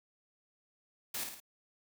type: noise with echo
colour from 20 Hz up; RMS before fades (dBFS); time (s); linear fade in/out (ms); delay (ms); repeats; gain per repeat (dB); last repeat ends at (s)
white; -38; 1.14-1.24; 5; 54; 3; -5; 1.402
effects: none